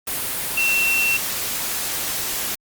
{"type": "tone in noise", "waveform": "sine", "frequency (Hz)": 2711, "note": "E7", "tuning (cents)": 48, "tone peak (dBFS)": -17, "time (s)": [0.57, 1.17], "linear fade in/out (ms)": 5, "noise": "white", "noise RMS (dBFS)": -25, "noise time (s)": [0.07, 2.55], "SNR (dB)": 5, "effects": ["Opus 32 kbps"]}